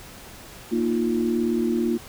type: chord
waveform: sine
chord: Bb suspended fourth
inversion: none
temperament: equal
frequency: 233.1 / 311.1 / 349.2 Hz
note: Bb3 / Eb4 / F4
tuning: 0 / 0 / 0 cents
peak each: -23 / -28 / -24 dBFS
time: 0.71-1.98 s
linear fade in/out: 20 ms
effects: pink hiss -43 dBFS RMS until 2.08 s